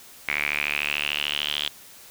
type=tone with band-pass filter sweep; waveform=sawtooth; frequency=73.42 Hz; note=D2; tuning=in tune; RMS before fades=-27 dBFS; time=0.28-1.69 s; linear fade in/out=5 ms; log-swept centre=2200 to 3300 Hz; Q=8.2; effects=white hiss -47 dBFS RMS until 2.1 s